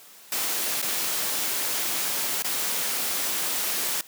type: noise with dropouts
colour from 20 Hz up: white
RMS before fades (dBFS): -27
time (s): 0.32-4.01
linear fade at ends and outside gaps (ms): 1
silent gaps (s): 0.816-0.826 / 2.423-2.445
effects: white hiss -49 dBFS RMS until 4.07 s + high-pass 200 Hz 12 dB/octave